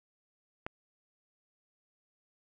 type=click; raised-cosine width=0.5 ms; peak=-21 dBFS; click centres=0.665 s; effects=none